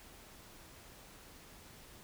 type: silence
effects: pink hiss -56 dBFS RMS until 2.03 s